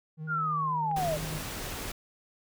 triangle tone with vibrato, 156.3 Hz, D#3, 8 cents sharp, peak -33 dBFS, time 0.17-1.41 s, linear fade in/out 50 ms, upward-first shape square, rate 15 Hz, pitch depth 16 cents each way
sine linear sweep, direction down, 1444 to 568 Hz, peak -27 dBFS, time 0.27-1.19 s, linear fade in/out 50 ms
clicks, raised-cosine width 0.5 ms, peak -32 dBFS, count 2, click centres 0.914 / 1.273 s
pink noise, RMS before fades -37 dBFS, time 0.96-1.92 s, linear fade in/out 5 ms
effects none

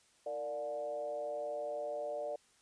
sine tone with frequency modulation, 588 Hz, D5, 2 cents sharp, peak -36 dBFS, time 0.26-2.36 s, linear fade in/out 5 ms, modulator 132 Hz, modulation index 0.82, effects white hiss -68 dBFS RMS until 2.61 s + resampled to 22050 Hz

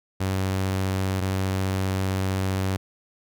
sawtooth tone pair in turn, 95.2 / 95.2 Hz, F#2 / F#2, +50 / +50 cents, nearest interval unison, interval 0 cents, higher neither, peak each -19 dBFS, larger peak neither, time 0.2-1.21 / 1.21-2.77 s, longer second, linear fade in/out 10 ms, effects none

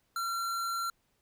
square tone, 1366 Hz, F6, 39 cents flat, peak -32 dBFS, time 0.16-0.9 s, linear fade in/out 2 ms, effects pink hiss -74 dBFS RMS until 1.21 s

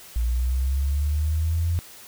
sine linear sweep, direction up, 57 to 86.4 Hz, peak -20 dBFS, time 0.16-1.79 s, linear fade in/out 0 ms, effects white hiss -45 dBFS RMS until 2.07 s

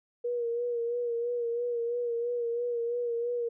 sine tone with vibrato, 475.3 Hz, A#4, 34 cents sharp, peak -28 dBFS, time 0.24-3.49 s, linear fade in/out 10 ms, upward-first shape sine, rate 3 Hz, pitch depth 38 cents each way, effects none

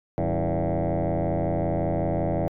sine tone with frequency modulation, 240 Hz, B3, 49 cents flat, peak -20 dBFS, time 0.18-2.48 s, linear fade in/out 0 ms, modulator 85.4 Hz, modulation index 5.6, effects tanh soft clip ceiling -20 dBFS

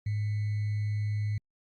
sine tone with sample-and-hold, 104.9 Hz, G#2, 18 cents sharp, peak -27 dBFS, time 0.06-1.38 s, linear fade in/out 5 ms, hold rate 2100 Hz, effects low-pass 4000 Hz 12 dB/octave + Opus 48 kbps

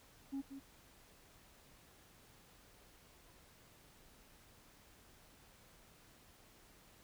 sine tone with echo, 273.6 Hz, C#4, 23 cents flat, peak -36 dBFS, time 0.32-0.42 s, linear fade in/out 20 ms, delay 180 ms, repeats 1, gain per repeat -10 dB, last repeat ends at 0.6 s, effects tanh soft clip ceiling -37 dBFS + pink hiss -64 dBFS RMS until 7.03 s

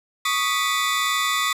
35% pulse tone cluster, 1117 / 1239 / 1973 / 3534 Hz, C#6 / D#6 / B6 / A7, +13 / -8 / -2 / +7 cents, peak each -24 dBFS, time 0.25-1.53 s, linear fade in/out 5 ms, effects resampled to 32000 Hz

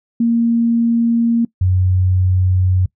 sine tone pair in turn, 232.6 / 92.31 Hz, A#3 / F#2, -4 / -4 cents, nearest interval octave + major third, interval 1600 cents, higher first, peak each -11 dBFS, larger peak neither, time 0.2-1.45 / 1.61-2.86 s, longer neither, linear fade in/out 5 ms, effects noise-tail reverb RT60 0.1 s tail -22 dB re dry

